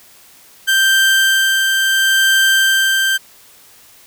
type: tone with tremolo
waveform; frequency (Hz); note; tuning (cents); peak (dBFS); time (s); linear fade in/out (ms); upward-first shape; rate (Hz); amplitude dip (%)
30% pulse; 1568; G6; 0; -7; 0.67-3.18; 20; sine; 0.72; 30
effects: white hiss -45 dBFS RMS until 4.06 s